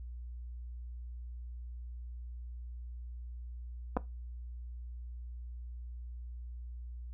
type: clicks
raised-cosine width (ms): 1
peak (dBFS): -17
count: 2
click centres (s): 3.967 / 3.971
effects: noise-tail reverb RT60 0.2 s tail -18 dB re dry + added 60 Hz sine -41 dBFS peak until 7.13 s